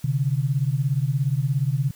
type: beating tone pair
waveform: sine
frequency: 130 / 147 Hz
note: C3 / D3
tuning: -11 / +2 cents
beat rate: 17 Hz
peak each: -22 / -23 dBFS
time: 0.04-1.91 s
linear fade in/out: 5 ms
effects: white hiss -51 dBFS RMS until 1.95 s